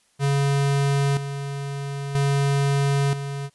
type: tone with tremolo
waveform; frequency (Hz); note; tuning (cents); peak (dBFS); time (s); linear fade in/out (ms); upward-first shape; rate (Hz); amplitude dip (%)
square; 140; C#3; +18; -19; 0.19-3.5; 50; square; 0.51; 65
effects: white hiss -63 dBFS RMS until 3.54 s + resampled to 24000 Hz